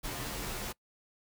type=noise with comb filter; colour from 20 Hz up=pink; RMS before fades=-38 dBFS; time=0.03-0.73 s; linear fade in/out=20 ms; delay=12 ms; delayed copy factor=-0.9; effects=noise-tail reverb RT60 0.1 s tail -23 dB re dry